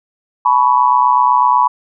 sine tone with amplitude modulation, 987.8 Hz, B5, in tune, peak -4 dBFS, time 0.45-1.68 s, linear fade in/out 10 ms, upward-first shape sine, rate 128 Hz, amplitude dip 95%, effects none

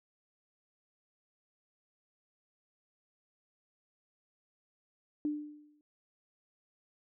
sine tone with exponential decay, 297.9 Hz, D4, 25 cents sharp, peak -28 dBFS, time 5.25-5.81 s, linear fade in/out 1 ms, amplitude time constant 120 ms, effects none

